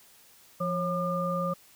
sine tone cluster, 173.3 / 544 / 1205 Hz, F3 / C#5 / D6, -13 / -33 / +44 cents, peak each -31 dBFS, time 0.6-1.54 s, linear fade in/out 10 ms, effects white hiss -57 dBFS RMS until 1.75 s

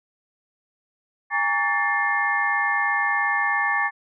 sine tone cluster, 817 / 914 / 1134 / 1766 / 2129 Hz, G#5 / A#5 / C#6 / A6 / C7, -29 / -34 / +39 / +6 / +30 cents, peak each -27 / -30 / -27 / -22 / -29 dBFS, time 1.3-3.91 s, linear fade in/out 50 ms, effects none

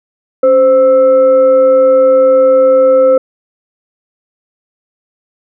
sine tone with frequency modulation, 521 Hz, C5, 7 cents flat, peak -4 dBFS, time 0.43-3.18 s, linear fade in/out 5 ms, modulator 798 Hz, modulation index 0.32, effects none

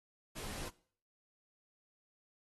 pink noise with comb filter, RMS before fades -44 dBFS, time 0.35-0.7 s, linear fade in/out 20 ms, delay 18 ms, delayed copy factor -1, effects noise-tail reverb RT60 0.5 s tail -20 dB re dry + AAC 32 kbps

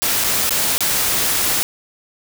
white noise with dropouts, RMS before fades -18 dBFS, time 0.02-1.63 s, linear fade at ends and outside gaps 0 ms, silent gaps 0.239-0.244 / 0.493-0.507 / 0.78-0.806 s, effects none

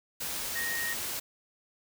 sine tone in noise, 1864.7 Hz, A#6, in tune, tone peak -32 dBFS, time 0.55-0.94 s, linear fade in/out 10 ms, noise white, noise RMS -35 dBFS, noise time 0.2-1.2 s, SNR 0 dB, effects none

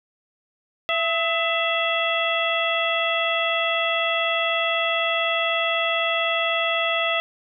harmonic tone with a mistuned harmonic, 668 Hz, E5, 23 cents sharp, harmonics 1 / 2 / 3 / 4 / 5, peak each -25 / -27 / -27 / -26 / -27 dBFS, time 0.89-7.2 s, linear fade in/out 0 ms, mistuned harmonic 2, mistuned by -62 cents, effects none

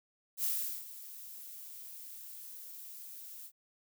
violet noise with ADSR envelope, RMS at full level -32 dBFS, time 0.37-3.52 s, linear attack 68 ms, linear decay 400 ms, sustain -16 dB, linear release 67 ms, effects none

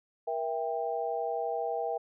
sine chord, E diminished, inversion second, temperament just, 474.7 / 659.3 / 791.1 Hz, Bb4 / E5 / G5, +31 / 0 / +16 cents, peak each -34 dBFS, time 0.27-1.98 s, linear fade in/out 10 ms, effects none

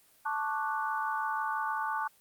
sine chord, D major seventh, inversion second, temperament equal, 880 / 1108.7 / 1174.7 / 1480 Hz, A5 / C#6 / D6 / F#6, 0 / 0 / 0 / 0 cents, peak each -33 / -37 / -36 / -36 dBFS, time 0.25-2.08 s, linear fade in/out 10 ms, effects white hiss -63 dBFS RMS until 2.2 s + Opus 24 kbps

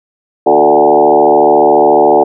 sine tone with frequency modulation, 587.3 Hz, D5, in tune, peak -4 dBFS, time 0.46-2.24 s, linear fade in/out 10 ms, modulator 74.1 Hz, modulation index 3.5, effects none

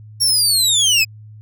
25% pulse linear sweep, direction down, 5588 to 2480 Hz, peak -8 dBFS, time 0.2-1.05 s, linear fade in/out 20 ms, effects added 107 Hz sine -36 dBFS peak until 1.41 s

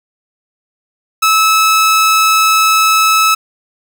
sawtooth tone, 1300 Hz, E6, 24 cents flat, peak -4 dBFS, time 1.22-3.35 s, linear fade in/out 10 ms, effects none

